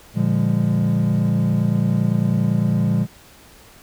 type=chord; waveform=triangle; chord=Bb dominant seventh; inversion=none; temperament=equal with one note detuned; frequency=116.54 / 146.83 / 174.61 / 204.4 Hz; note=Bb2 / D3 / F3 / Ab3; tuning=0 / 0 / 0 / -27 cents; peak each=-19 / -21 / -19 / -19 dBFS; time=0.14-3.07 s; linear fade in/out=50 ms; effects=pink hiss -47 dBFS RMS until 3.82 s